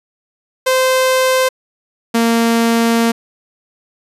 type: tone pair in turn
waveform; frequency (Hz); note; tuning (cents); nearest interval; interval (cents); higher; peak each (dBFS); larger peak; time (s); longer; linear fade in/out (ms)
sawtooth; 518 / 230.7; C5 / A#3; -17 / -18; octave + major second; 1401; first; -7; neither; 0.66-1.49 / 2.14-3.12; second; 10
effects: resampled to 32000 Hz